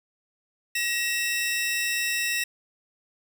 sawtooth tone pair together, 1902 / 2673 Hz, A#6 / E7, +34 / +23 cents, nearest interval tritone, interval 589 cents, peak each -24 dBFS, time 0.75-2.44 s, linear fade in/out 5 ms, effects 8-bit

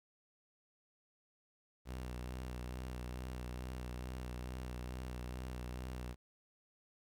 sawtooth tone with vibrato, 62.3 Hz, B1, 16 cents sharp, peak -38 dBFS, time 1.85-6.16 s, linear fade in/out 50 ms, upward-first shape sine, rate 2.3 Hz, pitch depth 31 cents each way, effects 12-bit

